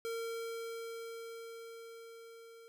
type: tone with level ramp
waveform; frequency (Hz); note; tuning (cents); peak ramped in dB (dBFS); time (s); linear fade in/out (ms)
square; 458.4; A#4; -29; -37 to -54; 0.05-2.68; 0
effects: none